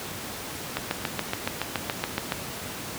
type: click train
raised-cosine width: 0.3 ms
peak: -9 dBFS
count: 12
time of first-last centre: 0.77-2.321 s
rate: 7.09 Hz
effects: pink hiss -35 dBFS RMS until 2.98 s + high-pass 100 Hz 12 dB/octave